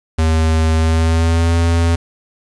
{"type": "tone with pitch glide", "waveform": "square", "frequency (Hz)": [80, 84.07], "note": ["D#2", "E2"], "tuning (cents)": [49, 35], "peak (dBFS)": -12, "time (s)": [0.18, 1.96], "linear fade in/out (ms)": 10, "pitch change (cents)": 86, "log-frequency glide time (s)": [0.75, 1.56], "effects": ["resampled to 22050 Hz", "7-bit"]}